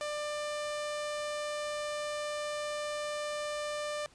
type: tone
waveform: sawtooth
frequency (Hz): 595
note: D5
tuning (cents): +22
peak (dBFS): -30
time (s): 0.01-4.06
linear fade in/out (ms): 0
effects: pink hiss -61 dBFS RMS until 4.14 s + resampled to 22050 Hz